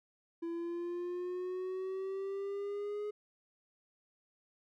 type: exponential sweep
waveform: triangle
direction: up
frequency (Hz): 334.5 to 419.4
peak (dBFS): -34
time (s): 0.42-3.11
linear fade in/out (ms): 10
effects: none